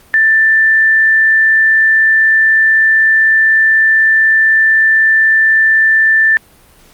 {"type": "tone", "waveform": "sine", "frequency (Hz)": 1772, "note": "A6", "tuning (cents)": 12, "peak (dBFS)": -6, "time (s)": [0.14, 6.37], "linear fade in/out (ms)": 0, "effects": ["pink hiss -45 dBFS RMS until 6.93 s", "Opus 48 kbps"]}